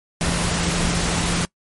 sine tone in noise, 172.1 Hz, F3, 25 cents flat, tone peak -24 dBFS, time 0.21-1.45 s, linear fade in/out 0 ms, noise pink, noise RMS -22 dBFS, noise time 0.21-1.45 s, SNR -5 dB, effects noise-tail reverb RT60 0.1 s tail -24 dB re dry + MP3 48 kbps

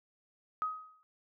sine tone with exponential decay, 1260 Hz, D#6, 21 cents sharp, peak -28 dBFS, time 0.62-1.03 s, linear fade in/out 0 ms, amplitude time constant 89 ms, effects none

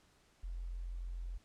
sine tone, 43.55 Hz, F1, 4 cents flat, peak -39 dBFS, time 0.43-1.38 s, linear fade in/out 10 ms, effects pink hiss -69 dBFS RMS until 1.44 s + low-pass 9000 Hz 12 dB/octave

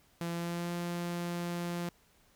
sawtooth tone with pitch glide, 170 to 173.37 Hz, F3 to F3, -46 to -12 cents, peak -30 dBFS, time 0.21-1.89 s, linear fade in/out 0 ms, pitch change +34 cents, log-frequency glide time 0.31-0.72 s, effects pink hiss -66 dBFS RMS until 2.35 s

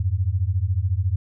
sine beating tone pair, 86.4 / 100.4 Hz, F2 / G2, -18 / +42 cents, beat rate 14 Hz, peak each -22 dBFS, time 0-1.16 s, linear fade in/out 5 ms, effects none

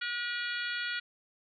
harmonic tone, 480.9 Hz, B4, 46 cents flat, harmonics 3 / 4 / 5 / 6 / 7 / 8 / 9, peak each -35 / -40 / -42 / -43 / -41 / -47 / -44 dBFS, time 0.01-1 s, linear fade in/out 10 ms, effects none

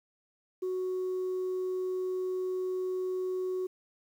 sine tone, 370 Hz, F#4, in tune, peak -28 dBFS, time 0.62-3.67 s, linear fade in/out 10 ms, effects tanh soft clip ceiling -28 dBFS + 10-bit

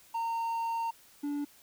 triangle tone pair in turn, 918 / 289.2 Hz, A#5 / D4, -27 / -27 cents, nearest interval octave + minor sixth, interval 2000 cents, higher first, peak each -28 / -29 dBFS, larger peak first, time 0.14-0.91 / 1.23-1.45 s, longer first, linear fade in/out 10 ms, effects white hiss -59 dBFS RMS until 1.62 s

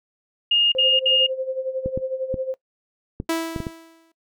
sine tone bursts, 2840 Hz, F7, 28 cents sharp, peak -15 dBFS, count 3, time 0.51-1.266 s, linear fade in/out 5 ms, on 210 ms, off 63 ms
sine tone with tremolo, 523.3 Hz, C5, in tune, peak -21 dBFS, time 0.75-2.54 s, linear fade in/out 0 ms, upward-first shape sine, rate 11 Hz, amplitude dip 75%
clicks, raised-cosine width 3 ms, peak -14 dBFS, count 7, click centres 1.86 / 1.975 / 2.342 / 3.201 / 3.562 / 3.603 / 3.668 s
sawtooth tone with exponential decay, 328.2 Hz, E4, 8 cents flat, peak -15 dBFS, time 3.29-4.12 s, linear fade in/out 5 ms, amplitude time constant 180 ms
effects noise-tail reverb RT60 0.1 s tail -20 dB re dry

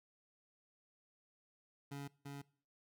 25% pulse tone with echo, 141 Hz, C#3, 30 cents sharp, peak -40 dBFS, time 1.91-2.08 s, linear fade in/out 10 ms, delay 340 ms, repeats 1, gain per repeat -2 dB, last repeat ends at 2.42 s, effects noise-tail reverb RT60 0.5 s tail -22 dB re dry

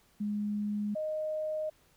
sine tone pair in turn, 207.7 / 619.3 Hz, G#3 / D#5, 0 / -8 cents, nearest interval octave + perfect fifth, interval 1892 cents, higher second, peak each -30 / -31 dBFS, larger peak first, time 0.2-0.95 / 0.95-1.7 s, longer neither, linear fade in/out 10 ms, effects pink hiss -66 dBFS RMS until 1.96 s

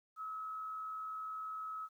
sine tone with frequency modulation, 1287 Hz, E6, 42 cents flat, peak -40 dBFS, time 0.16-1.89 s, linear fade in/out 50 ms, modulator 86.6 Hz, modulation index 0.27, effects 12-bit

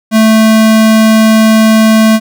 square tone, 220 Hz, A3, in tune, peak -4 dBFS, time 0.11-2.2 s, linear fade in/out 50 ms, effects none

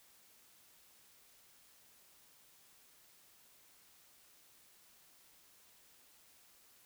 silence, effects white hiss -65 dBFS RMS until 6.85 s

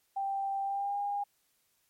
sine tone with pitch glide, 786 to 810.9 Hz, G5 to G#5, +4 to -42 cents, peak -30 dBFS, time 0.16-1.24 s, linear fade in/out 10 ms, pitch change +54 cents, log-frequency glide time 0.63-0.99 s, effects white hiss -73 dBFS RMS until 1.89 s + MP3 64 kbps

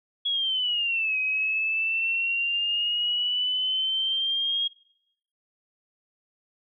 sine exponential two-way sweep, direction down then up, 3360 to 2524 to 3276 Hz, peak -23 dBFS, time 0.25-4.68 s, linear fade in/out 10 ms, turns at 1.18 s, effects noise-tail reverb RT60 0.8 s tail -25 dB re dry

